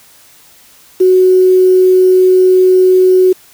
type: tone with quantisation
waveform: sine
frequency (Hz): 370.6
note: F#4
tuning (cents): +3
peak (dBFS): -4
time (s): 1-3.33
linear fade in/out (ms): 10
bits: 5
effects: white hiss -43 dBFS RMS until 3.53 s